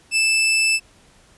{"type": "tone", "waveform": "sawtooth", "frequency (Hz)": 2637, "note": "E7", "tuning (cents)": 0, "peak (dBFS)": -12, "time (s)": [0.11, 0.8], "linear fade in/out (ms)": 50, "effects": ["pink hiss -53 dBFS RMS until 1.37 s", "resampled to 24000 Hz"]}